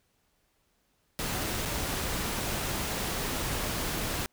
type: noise with dropouts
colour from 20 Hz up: pink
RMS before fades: -32 dBFS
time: 1.19-4.26 s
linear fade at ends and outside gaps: 0 ms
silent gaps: 1.652-1.657 s
effects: pink hiss -72 dBFS RMS until 4.32 s